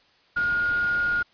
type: tone in noise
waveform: sine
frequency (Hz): 1428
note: F6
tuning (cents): +38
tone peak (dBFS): -21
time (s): 0.36-1.23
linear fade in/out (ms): 10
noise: pink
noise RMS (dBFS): -39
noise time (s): 0.36-1.23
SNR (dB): +15
effects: white hiss -60 dBFS RMS until 1.33 s + resampled to 11025 Hz